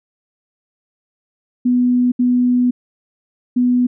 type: tone bursts at uneven times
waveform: sine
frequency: 247.2 Hz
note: B3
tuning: 2 cents sharp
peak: -11 dBFS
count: 3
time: 1.65-2.12 / 2.19-2.71 / 3.56-3.87 s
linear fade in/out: 10 ms
effects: none